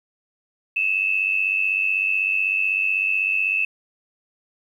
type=tone pair together; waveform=sine; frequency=2559 / 2655 Hz; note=D#7 / E7; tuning=+48 / +12 cents; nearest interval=minor second; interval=64 cents; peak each=-22 / -21 dBFS; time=0.76-3.65 s; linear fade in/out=5 ms; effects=9-bit